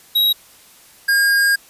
square tone pair in turn, 3833 / 1620.4 Hz, A#7 / G#6, +47 / -43 cents, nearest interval octave + minor third, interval 1490 cents, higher first, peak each -13 dBFS, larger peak neither, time 0.15-0.33 / 1.08-1.56 s, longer second, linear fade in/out 10 ms, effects white hiss -47 dBFS RMS until 1.69 s + resampled to 32000 Hz

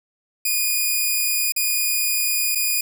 5% pulse tone with dropouts, 2458 Hz, D#7, 22 cents flat, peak -9 dBFS, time 0.45-2.81 s, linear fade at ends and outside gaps 5 ms, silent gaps 1.522-1.562 / 2.55-2.555 s, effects none

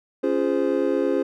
triangle chord, Db major seventh, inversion none, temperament just, 277.2 / 346.5 / 415.8 / 519.7 Hz, Db4 / F4 / Ab4 / C5, 0 / -14 / +2 / -12 cents, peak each -23 dBFS, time 0.23-1.23 s, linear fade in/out 10 ms, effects none

